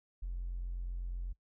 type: tone with tanh clipping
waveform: triangle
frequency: 44.03 Hz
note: F1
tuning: 15 cents sharp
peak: -35 dBFS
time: 0.22-1.33 s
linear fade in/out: 10 ms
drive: 1 dB
effects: noise-tail reverb RT60 0.1 s tail -22 dB re dry